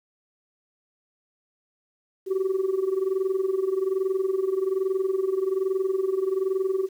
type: tone with amplitude modulation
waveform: sine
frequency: 381.5 Hz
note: G4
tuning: 47 cents flat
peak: -17 dBFS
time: 2.26-6.89 s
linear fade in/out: 50 ms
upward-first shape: sine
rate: 21.2 Hz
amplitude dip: 80%
effects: tanh soft clip ceiling -18 dBFS + 9-bit